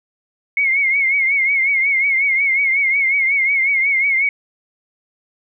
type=tone with vibrato; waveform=sine; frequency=2176 Hz; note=C#7; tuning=33 cents flat; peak=-13 dBFS; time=0.57-4.29 s; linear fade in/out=2 ms; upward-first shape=triangle; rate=5.5 Hz; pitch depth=91 cents each way; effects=none